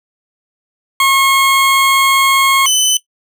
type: tone pair in turn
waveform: 20% pulse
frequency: 1085 / 3023 Hz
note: C#6 / F#7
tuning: -37 / +36 cents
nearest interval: octave + tritone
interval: 1773 cents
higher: second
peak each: -4 dBFS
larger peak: neither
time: 1-2.66 / 2.66-2.97 s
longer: first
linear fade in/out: 2 ms
effects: noise-tail reverb RT60 0.1 s tail -18 dB re dry